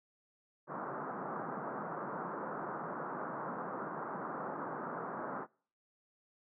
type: band-pass noise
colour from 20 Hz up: white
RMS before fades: -41 dBFS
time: 0.67-5.47 s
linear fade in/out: 50 ms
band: 140 to 1400 Hz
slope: 48 dB/octave
effects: noise-tail reverb RT60 0.5 s tail -26 dB re dry